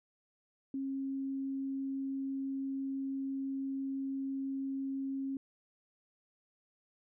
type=tone; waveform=sine; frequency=270.6 Hz; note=C#4; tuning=42 cents flat; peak=-34 dBFS; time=0.74-5.37 s; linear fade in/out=2 ms; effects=none